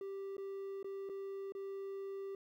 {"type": "tone with dropouts", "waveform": "triangle", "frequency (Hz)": 392, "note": "G4", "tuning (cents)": 0, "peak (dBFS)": -39, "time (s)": [0.01, 2.35], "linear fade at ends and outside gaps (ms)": 2, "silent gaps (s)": [[0.368, 0.38], [0.829, 0.844], [1.091, 1.096], [1.522, 1.55]], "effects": ["13-bit"]}